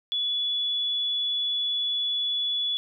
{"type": "tone", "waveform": "sine", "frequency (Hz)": 3419, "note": "G#7", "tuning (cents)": 50, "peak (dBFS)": -24, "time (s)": [0.12, 2.77], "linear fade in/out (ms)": 0, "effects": []}